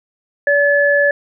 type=tone pair together; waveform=sine; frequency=573.5 / 1721 Hz; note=D5 / A6; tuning=-41 / -39 cents; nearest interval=octave + perfect fifth; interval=1902 cents; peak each=-13 dBFS; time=0.47-1.11 s; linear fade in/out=2 ms; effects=none